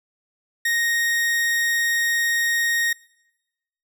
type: tone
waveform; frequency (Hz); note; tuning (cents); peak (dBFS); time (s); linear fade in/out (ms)
40% pulse; 1864.7; A#6; 0; -18; 0.65-2.93; 5
effects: noise-tail reverb RT60 1.0 s tail -24 dB re dry